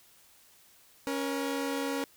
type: tone pair together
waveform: sawtooth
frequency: 277.2 / 475.7 Hz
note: C#4 / A#4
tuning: 0 / +35 cents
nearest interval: major sixth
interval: 935 cents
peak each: -28 / -31 dBFS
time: 1.07-2.04 s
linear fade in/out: 0 ms
effects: white hiss -60 dBFS RMS until 2.16 s